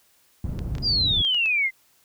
white low-pass noise, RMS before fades -29 dBFS, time 0.44-1.22 s, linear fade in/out 2 ms, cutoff 120 Hz, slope 12 dB/octave
clicks, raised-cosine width 0.2 ms, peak -22 dBFS, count 6, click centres 0.591 / 0.752 / 0.783 / 1.249 / 1.346 / 1.459 s
sine exponential sweep, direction down, 4987 to 2036 Hz, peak -19 dBFS, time 0.82-1.71 s, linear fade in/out 50 ms
effects white hiss -61 dBFS RMS until 2.04 s

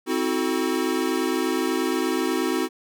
square chord, F# half-diminished seventh, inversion second, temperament equal with one note detuned, 261.6 / 321.7 / 370 / 440 Hz, C4 / E4 / F#4 / A4, 0 / -42 / 0 / 0 cents, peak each -28 / -27 / -27 / -32 dBFS, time 0.06-2.69 s, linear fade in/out 50 ms, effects none

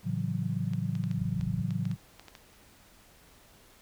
sine chord, F# minor seventh, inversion first, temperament just, 111 / 138.75 / 166.5 / 185 Hz, A2 / C#3 / E3 / F#3, +16 / +2 / +18 / 0 cents, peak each -34 dBFS, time 0.03-1.97 s, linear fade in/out 50 ms
clicks, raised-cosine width 0.2 ms, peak -29 dBFS, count 11, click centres 0.735 / 0.953 / 1.039 / 1.113 / 1.411 / 1.707 / 1.854 / 1.914 / 2.196 / 2.283 / 2.352 s
white low-pass noise, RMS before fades -43 dBFS, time 1.17-1.62 s, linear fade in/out 10 ms, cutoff 110 Hz, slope 96 dB/octave
effects pink hiss -58 dBFS RMS until 3.81 s

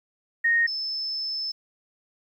sine tone pair in turn, 1858 / 5255 Hz, A#6 / E8, -6 / -6 cents, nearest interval octave + tritone, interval 1800 cents, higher second, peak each -18 / -27 dBFS, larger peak first, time 0.44-0.67 / 0.67-1.52 s, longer second, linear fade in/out 10 ms, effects 10-bit

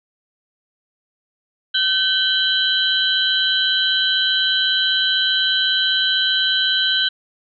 sine tone cluster, 1534 / 3018 / 3203 / 3974 Hz, G6 / F#7 / G7 / B7, -38 / +34 / +37 / +10 cents, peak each -21 dBFS, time 1.74-7.09 s, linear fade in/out 10 ms, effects none

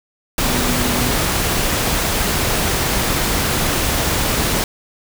sine tone in noise, 246.2 Hz, B3, 5 cents flat, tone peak -23 dBFS, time 0.45-1.12 s, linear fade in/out 2 ms, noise pink, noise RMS -18 dBFS, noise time 0.38-4.64 s, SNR -8 dB, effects none

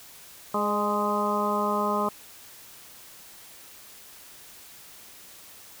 harmonic tone with a mistuned harmonic, 207.9 Hz, G#3, 2 cents sharp, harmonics 1 / 2 / 3 / 4 / 5 / 6, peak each -30 / -31 / -31 / -33 / -28 / -30 dBFS, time 0.54-2.09 s, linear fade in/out 5 ms, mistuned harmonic 3, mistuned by -31 cents, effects white hiss -48 dBFS RMS until 5.8 s

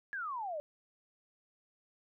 sine exponential sweep, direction down, 1708 to 573 Hz, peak -36 dBFS, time 0.13-0.6 s, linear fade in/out 0 ms, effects none

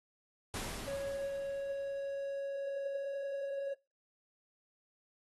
pink noise with exponential decay, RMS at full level -39 dBFS, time 0.54-2.38 s, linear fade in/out 0 ms, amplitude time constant 400 ms
triangle tone, 554.4 Hz, C#5, in tune, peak -34 dBFS, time 0.87-3.74 s, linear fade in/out 10 ms
effects noise-tail reverb RT60 0.3 s tail -23 dB re dry + AAC 32 kbps

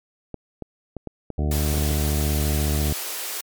clicks, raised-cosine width 2 ms, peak -18 dBFS, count 9, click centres 0.343 / 0.623 / 0.967 / 1.073 / 1.303 / 1.741 / 1.776 / 1.823 / 1.911 s
harmonic tone, 74.5 Hz, D2, 25 cents sharp, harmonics 1 / 2 / 3 / 4 / 5 / 6 / 8 / 9 / 10, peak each -21 / -27 / -31 / -33 / -35 / -37 / -39 / -40 / -41 dBFS, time 1.38-2.93 s, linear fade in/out 5 ms
white high-pass noise, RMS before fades -30 dBFS, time 1.51-3.41 s, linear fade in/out 5 ms, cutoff 310 Hz, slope 48 dB/octave
effects MP3 96 kbps

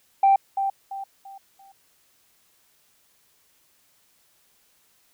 sine tone with echo, 784 Hz, G5, in tune, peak -12 dBFS, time 0.23-0.36 s, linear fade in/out 5 ms, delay 340 ms, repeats 4, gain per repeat -9 dB, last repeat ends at 1.72 s, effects tanh soft clip ceiling -10 dBFS + white hiss -63 dBFS RMS until 5.13 s

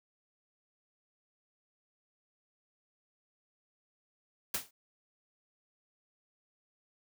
white noise with exponential decay, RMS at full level -29 dBFS, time 4.54-4.71 s, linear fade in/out 5 ms, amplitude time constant 35 ms, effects none

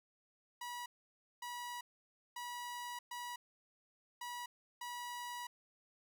sawtooth tone bursts at uneven times, 970 Hz, B5, 31 cents flat, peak -39 dBFS, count 6, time 0.61-0.86 / 1.42-1.81 / 2.36-2.99 / 3.11-3.36 / 4.21-4.46 / 4.81-5.47 s, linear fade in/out 5 ms, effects none

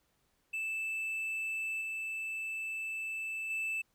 triangle tone with level steps, 2637 Hz, E7, in tune, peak -32 / -34 / -31 dBFS, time 0.53-3.82 s, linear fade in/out 10 ms, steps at 1.81 / 3.5 s, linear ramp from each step 5 ms, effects pink hiss -75 dBFS RMS until 3.94 s

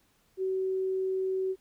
sine tone, 378.3 Hz, F#4, 38 cents sharp, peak -27 dBFS, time 0.37-1.56 s, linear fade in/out 50 ms, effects pink hiss -68 dBFS RMS until 1.6 s

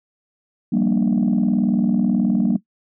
sine chord, G minor seventh, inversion third, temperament just, 176.4 / 196 / 235.2 / 294 Hz, F3 / G3 / Bb3 / D4, +18 / 0 / +16 / +2 cents, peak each -23 / -18 / -17 / -22 dBFS, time 0.72-2.57 s, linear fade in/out 10 ms, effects noise-tail reverb RT60 0.1 s tail -18 dB re dry + tanh soft clip ceiling -10 dBFS

